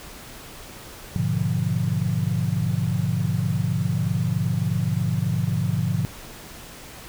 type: chord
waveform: sine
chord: G# diminished seventh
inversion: none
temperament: equal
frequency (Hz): 103.83 / 123.47 / 146.83 / 174.61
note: G#2 / B2 / D3 / F3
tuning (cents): 0 / 0 / 0 / 0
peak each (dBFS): -26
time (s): 1.16-6.05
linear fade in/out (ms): 0
effects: pink hiss -41 dBFS RMS until 7.08 s